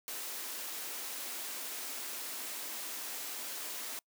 white high-pass noise, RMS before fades -41 dBFS, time 0.08-3.99 s, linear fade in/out 0 ms, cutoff 230 Hz, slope 48 dB/octave, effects noise-tail reverb RT60 0.1 s tail -26 dB re dry

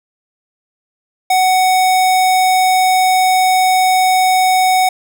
square tone, 745 Hz, F#5, 12 cents sharp, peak -10 dBFS, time 1.3-4.89 s, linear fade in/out 5 ms, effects none

